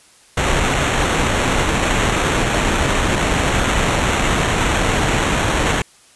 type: noise with sample-and-hold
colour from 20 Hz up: pink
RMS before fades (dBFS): -17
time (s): 0.37-5.82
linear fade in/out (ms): 5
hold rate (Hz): 4900
effects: white hiss -49 dBFS RMS until 6.15 s + resampled to 24000 Hz